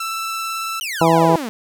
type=tone with vibrato; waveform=sawtooth; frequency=1328 Hz; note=E6; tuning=12 cents sharp; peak=-19 dBFS; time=0-0.8 s; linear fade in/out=5 ms; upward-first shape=square; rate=18 Hz; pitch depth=9 cents each way
type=exponential sweep; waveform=sawtooth; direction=down; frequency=3122 to 207.8 Hz; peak=-20 dBFS; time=0.81-1.49 s; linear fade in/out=0 ms
type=harmonic tone; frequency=164.81 Hz; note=E3; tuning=in tune; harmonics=1 / 2 / 3 / 4 / 5 / 6; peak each=-18 / -18 / -18 / -18 / -18 / -18 dBFS; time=1.01-1.36 s; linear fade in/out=2 ms
effects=none